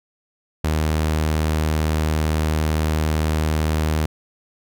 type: tone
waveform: sawtooth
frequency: 77.78 Hz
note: D#2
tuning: in tune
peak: -14 dBFS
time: 0.64-4.06 s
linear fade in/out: 5 ms
effects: none

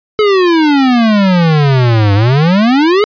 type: exponential two-way sweep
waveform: square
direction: down then up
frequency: 433.1 to 98 to 433.1 Hz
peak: -7 dBFS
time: 0.19-3.04 s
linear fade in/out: 0 ms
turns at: 2.14 s
effects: resampled to 11025 Hz

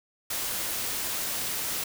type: noise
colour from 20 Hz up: white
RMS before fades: -31 dBFS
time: 0.3-1.84 s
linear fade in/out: 5 ms
effects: none

